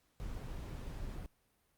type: noise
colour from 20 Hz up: brown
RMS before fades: -43 dBFS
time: 0.2-1.26 s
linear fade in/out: 0 ms
effects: pink hiss -75 dBFS RMS until 1.77 s + Opus 48 kbps